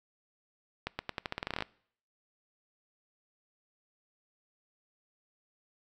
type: accelerating click train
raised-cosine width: 0.3 ms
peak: -17 dBFS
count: 15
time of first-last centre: 0.87-1.623 s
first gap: 120 ms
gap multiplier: 0.86
effects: noise-tail reverb RT60 0.6 s tail -23 dB re dry